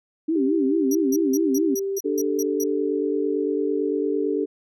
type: tone with vibrato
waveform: sine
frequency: 295.1 Hz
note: D4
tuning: 8 cents sharp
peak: -19 dBFS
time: 0.28-1.75 s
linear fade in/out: 10 ms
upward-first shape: sine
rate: 4.6 Hz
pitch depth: 210 cents each way
type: tone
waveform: sine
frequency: 392 Hz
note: G4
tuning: in tune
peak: -23 dBFS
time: 0.35-1.99 s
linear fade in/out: 10 ms
type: tone bursts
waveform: sawtooth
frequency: 5800 Hz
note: F#8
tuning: 35 cents flat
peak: -25 dBFS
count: 9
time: 0.91-2.639 s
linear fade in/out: 5 ms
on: 41 ms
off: 170 ms
type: chord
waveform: sine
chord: D suspended fourth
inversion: none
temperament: just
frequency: 293.7 / 391.6 / 440.5 Hz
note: D4 / G4 / A4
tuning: 0 / -2 / +2 cents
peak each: -25 dBFS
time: 2.04-4.46 s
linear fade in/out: 20 ms
effects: none